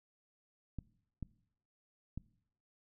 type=clicks; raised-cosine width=5 ms; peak=-28 dBFS; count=3; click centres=0.787 / 1.227 / 2.176 s; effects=noise-tail reverb RT60 0.7 s tail -21 dB re dry